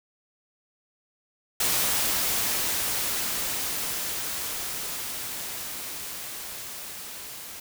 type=noise with level ramp; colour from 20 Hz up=white; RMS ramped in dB=-24 to -40 dBFS; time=1.6-7.6 s; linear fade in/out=5 ms; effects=none